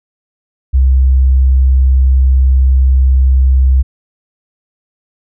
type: tone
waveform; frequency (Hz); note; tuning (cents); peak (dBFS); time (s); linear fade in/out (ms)
sine; 65.41; C2; 0; -5; 0.73-3.83; 20
effects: none